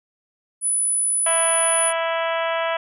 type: tone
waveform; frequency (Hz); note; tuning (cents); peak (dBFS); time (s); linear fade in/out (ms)
sine; 9956; D#9; 0; -18; 0.61-1.93; 50
type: harmonic tone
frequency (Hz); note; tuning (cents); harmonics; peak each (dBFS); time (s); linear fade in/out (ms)
330; E4; +2; 2 / 3 / 4 / 5 / 6 / 7 / 8 / 9 / 10; -23 / -27 / -29 / -31 / -33 / -34 / -35 / -36 / -37; 1.26-2.77; 5
effects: none